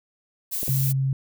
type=noise; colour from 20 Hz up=violet; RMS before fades=-28 dBFS; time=0.51-0.93 s; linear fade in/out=20 ms
type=clicks; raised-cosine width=2 ms; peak=-20 dBFS; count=2; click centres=0.631 / 0.681 s
type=tone; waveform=sine; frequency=134.4 Hz; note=C3; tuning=47 cents sharp; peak=-20 dBFS; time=0.69-1.13 s; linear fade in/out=2 ms
effects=none